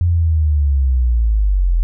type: linear sweep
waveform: sine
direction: down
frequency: 88.4 to 40.36 Hz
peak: -11 dBFS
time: 0.01-1.83 s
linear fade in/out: 0 ms
effects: none